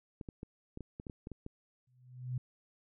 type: clicks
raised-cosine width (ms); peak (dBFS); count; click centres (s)
3; -30; 11; 0.212 / 0.288 / 0.431 / 0.774 / 0.807 / 0.999 / 1.068 / 1.098 / 1.271 / 1.317 / 1.464
type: tone with exponential growth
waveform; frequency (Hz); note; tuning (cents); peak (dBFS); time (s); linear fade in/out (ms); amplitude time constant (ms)
sine; 125.9; B2; +34; -31; 1.87-2.38; 5; 110
effects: none